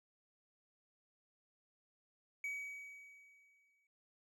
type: tone with exponential decay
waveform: triangle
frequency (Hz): 2268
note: C#7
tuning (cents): +39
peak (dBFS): -36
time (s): 2.44-3.87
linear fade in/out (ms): 2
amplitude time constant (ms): 310
effects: none